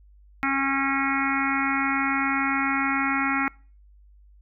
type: harmonic tone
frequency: 273 Hz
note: C#4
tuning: 26 cents flat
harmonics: 1 / 3 / 4 / 5 / 6 / 7 / 8 / 9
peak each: -27 / -31 / -33 / -27 / -35 / -30 / -29 / -34 dBFS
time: 0.43-3.48 s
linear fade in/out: 0 ms
effects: noise-tail reverb RT60 0.4 s tail -25 dB re dry + added 50 Hz sine -50 dBFS peak until 4.41 s